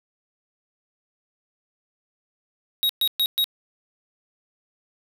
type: tone bursts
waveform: square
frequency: 3794 Hz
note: A#7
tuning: 30 cents sharp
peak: -19 dBFS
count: 4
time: 2.83-3.442 s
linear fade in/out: 0 ms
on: 63 ms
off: 120 ms
effects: none